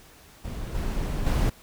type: noise with level steps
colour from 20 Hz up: brown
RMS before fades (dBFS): -33 / -28 / -22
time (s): 0.44-1.5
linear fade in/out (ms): 10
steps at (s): 0.74 / 1.26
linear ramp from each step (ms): 10
effects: pink hiss -52 dBFS RMS until 1.62 s